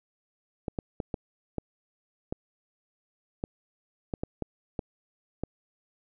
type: clicks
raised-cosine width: 2 ms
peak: -17 dBFS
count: 12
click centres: 0.682 / 0.788 / 1.002 / 1.142 / 1.583 / 2.325 / 3.439 / 4.138 / 4.235 / 4.423 / 4.792 / 5.436 s
effects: none